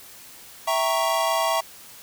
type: chord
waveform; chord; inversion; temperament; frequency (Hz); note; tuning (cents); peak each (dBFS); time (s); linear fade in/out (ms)
square; E diminished seventh; none; equal; 659.3 / 784 / 932.3 / 1108.7; E5 / G5 / Bb5 / Db6; 0 / 0 / 0 / 0; -25 / -30 / -27 / -27; 0.67-1.61; 10
effects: white hiss -45 dBFS RMS until 2.02 s